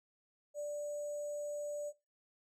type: tone with sample-and-hold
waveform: sine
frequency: 587.3 Hz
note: D5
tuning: in tune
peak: -37 dBFS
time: 0.54-1.93 s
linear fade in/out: 50 ms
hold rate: 7350 Hz
effects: noise-tail reverb RT60 0.3 s tail -21 dB re dry + low-pass 12000 Hz 12 dB/octave